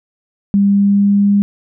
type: tone with pitch glide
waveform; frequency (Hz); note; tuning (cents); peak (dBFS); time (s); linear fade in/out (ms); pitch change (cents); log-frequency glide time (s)
sine; 200 to 202; G3 to G#3; +35 to -48; -8; 0.54-1.42; 0; +17; 0.68-1.29
effects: none